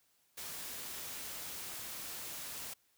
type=noise; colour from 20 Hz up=white; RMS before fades=-44 dBFS; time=0.37-2.74 s; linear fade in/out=10 ms; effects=white hiss -73 dBFS RMS until 2.97 s